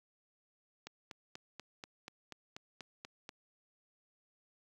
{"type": "click train", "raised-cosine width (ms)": 0.2, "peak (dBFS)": -28, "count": 11, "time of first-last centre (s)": [0.87, 3.291], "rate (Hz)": 4.13, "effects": ["high-pass 60 Hz 12 dB/octave", "10-bit"]}